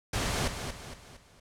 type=noise with echo; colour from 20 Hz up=pink; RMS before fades=-30 dBFS; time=0.13-0.48 s; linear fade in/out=5 ms; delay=230 ms; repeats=4; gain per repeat=-7 dB; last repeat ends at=1.4 s; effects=low-pass 9000 Hz 12 dB/octave